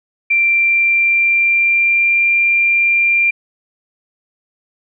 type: tone with pitch glide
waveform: sine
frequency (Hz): 2359 to 2381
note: D7 to D7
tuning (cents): +7 to +23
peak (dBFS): -10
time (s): 0.3-3.31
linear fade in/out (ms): 10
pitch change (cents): +16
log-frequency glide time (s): 0.47-2.27
effects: none